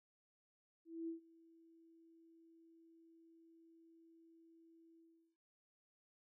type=tone with ADSR envelope; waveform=sine; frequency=329.6 Hz; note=E4; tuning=in tune; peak=-40 dBFS; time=0.85-5.37 s; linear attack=230 ms; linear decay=120 ms; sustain=-24 dB; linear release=380 ms; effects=none